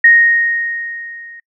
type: tone with level ramp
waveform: sine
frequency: 1864.7 Hz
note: A#6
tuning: in tune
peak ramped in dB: -3 to -33 dBFS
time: 0.04-1.4 s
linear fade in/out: 5 ms
effects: noise-tail reverb RT60 0.1 s tail -25 dB re dry